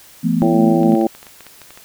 sine chord, E suspended fourth, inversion none, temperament equal with one note detuned, 169.15 / 220 / 246.9 Hz, E3 / A3 / B3, +45 / 0 / 0 cents, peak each -18 dBFS, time 0.23-0.96 s, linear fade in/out 20 ms
harmonic tone, 111.8 Hz, A2, 28 cents sharp, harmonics 2 / 3 / 4 / 5 / 6 / 7, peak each -18 / -15 / -27 / -22 / -27 / -22 dBFS, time 0.42-1.07 s, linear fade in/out 0 ms
clicks, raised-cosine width 0.3 ms, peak -22 dBFS, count 12, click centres 0.832 / 0.921 / 0.952 / 1.013 / 1.15 / 1.229 / 1.268 / 1.407 / 1.467 / 1.617 / 1.706 / 1.775 s
effects white hiss -44 dBFS RMS until 1.84 s

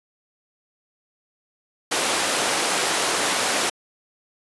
pink high-pass noise, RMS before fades -22 dBFS, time 1.91-3.7 s, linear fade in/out 10 ms, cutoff 410 Hz, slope 12 dB/octave, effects resampled to 24000 Hz

